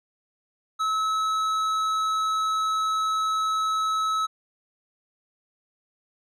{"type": "tone with tanh clipping", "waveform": "sine", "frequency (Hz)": 1295, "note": "E6", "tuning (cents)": -31, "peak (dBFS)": -24, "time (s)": [0.79, 4.27], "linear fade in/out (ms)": 20, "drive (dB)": 11, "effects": []}